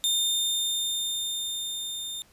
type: tone with level ramp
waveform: sawtooth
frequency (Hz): 3625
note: A#7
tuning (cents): -49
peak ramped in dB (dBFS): -19 to -30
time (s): 0.04-2.22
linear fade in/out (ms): 0
effects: pink hiss -59 dBFS RMS until 2.32 s + resampled to 32000 Hz